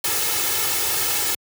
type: noise with comb filter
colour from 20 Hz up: white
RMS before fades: -22 dBFS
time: 0.04-1.35 s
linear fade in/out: 5 ms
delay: 2.3 ms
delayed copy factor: +0.75
effects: high-pass 80 Hz 12 dB/octave